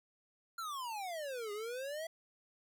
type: exponential two-way sweep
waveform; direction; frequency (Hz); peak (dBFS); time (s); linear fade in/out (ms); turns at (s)
square; down then up; 1400 to 404.9 to 666; -40; 0.58-2.07; 5; 1.52
effects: none